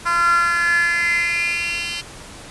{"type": "tone with high-pass filter sweep", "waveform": "10% pulse", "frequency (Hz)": 342.9, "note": "F4", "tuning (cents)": -32, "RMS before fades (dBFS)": -19, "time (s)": [0.05, 2.02], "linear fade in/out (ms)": 20, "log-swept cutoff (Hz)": [1200, 3200], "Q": 8, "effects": ["pink hiss -38 dBFS RMS until 2.5 s", "resampled to 24000 Hz"]}